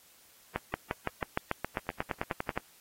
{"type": "accelerating click train", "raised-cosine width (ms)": 0.5, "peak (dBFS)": -15, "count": 17, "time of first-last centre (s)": [0.56, 2.576], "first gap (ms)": 180, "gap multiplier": 0.95, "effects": ["white hiss -60 dBFS RMS until 2.8 s", "AAC 48 kbps"]}